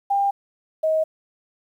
sine tone pair in turn, 798 / 632.1 Hz, G5 / D#5, +31 / +27 cents, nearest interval major third, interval 404 cents, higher first, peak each -17 dBFS, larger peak neither, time 0.1-0.31 / 0.83-1.04 s, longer neither, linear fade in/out 10 ms, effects 9-bit

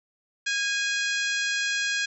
harmonic tone with a mistuned harmonic, 830.6 Hz, G#5, in tune, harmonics 2 / 3 / 4 / 5 / 6 / 7 / 8 / 9, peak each -27 / -31 / -33 / -35 / -37 / -38 / -39 / -40 dBFS, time 0.46-2.06 s, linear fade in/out 10 ms, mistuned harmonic 2, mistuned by -29 cents, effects none

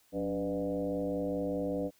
sine tone with frequency modulation, 391.5 Hz, G4, 2 cents flat, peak -30 dBFS, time 0.12-1.91 s, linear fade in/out 50 ms, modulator 105 Hz, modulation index 2.1, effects white hiss -67 dBFS RMS until 1.99 s

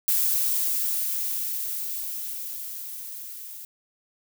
violet noise with level ramp, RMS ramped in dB -22 to -40 dBFS, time 0.08-3.65 s, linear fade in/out 0 ms, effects none

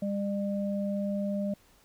sine tone pair together, 200.7 / 601.4 Hz, G3 / D5, +41 / +41 cents, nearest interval octave + perfect fifth, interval 1900 cents, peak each -29 / -34 dBFS, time 0.02-1.54 s, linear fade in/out 5 ms, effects pink hiss -62 dBFS RMS until 1.84 s

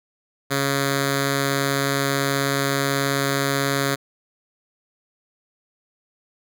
5% pulse tone with notch filter, 138.59 Hz, C#3, in tune, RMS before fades -22 dBFS, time 0.5-3.96 s, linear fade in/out 20 ms, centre 860 Hz, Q 1.5, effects none

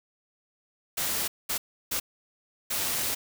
white noise bursts at uneven times, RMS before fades -29 dBFS, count 4, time 0.97-1.28 / 1.49-1.58 / 1.91-2 / 2.7-3.15 s, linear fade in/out 10 ms, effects none

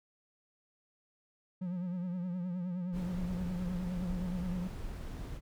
triangle tone with vibrato, 179.2 Hz, F3, 45 cents sharp, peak -32 dBFS, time 1.61-4.68 s, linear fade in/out 10 ms, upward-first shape triangle, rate 9.6 Hz, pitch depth 80 cents each way
brown noise, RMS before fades -41 dBFS, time 2.92-5.41 s, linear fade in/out 50 ms
effects none

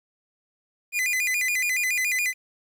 45% pulse tone with vibrato, 2217 Hz, C#7, in tune, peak -22 dBFS, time 0.92-2.34 s, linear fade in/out 50 ms, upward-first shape square, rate 7.1 Hz, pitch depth 160 cents each way, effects 10-bit

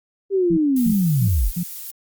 sine linear sweep, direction down, 401 to 30.54 Hz, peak -15 dBFS, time 0.3-1.52 s, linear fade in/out 50 ms
sine tone bursts, 174.61 Hz, F3, in tune, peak -20 dBFS, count 4, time 0.5-1.636 s, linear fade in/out 10 ms, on 74 ms, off 280 ms
violet noise, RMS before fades -32 dBFS, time 0.76-1.91 s, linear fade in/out 5 ms
effects Opus 32 kbps

